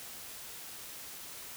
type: silence
effects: white hiss -46 dBFS RMS until 1.56 s